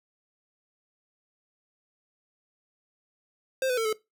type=tone with pitch steps; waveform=square; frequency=525 / 501 / 450.1 / 433.3 Hz; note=C5 / B4 / A4 / A4; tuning=+6 / +25 / +39 / -27 cents; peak=-25 dBFS; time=3.62-3.928 s; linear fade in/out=2 ms; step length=77 ms; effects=noise-tail reverb RT60 0.2 s tail -19 dB re dry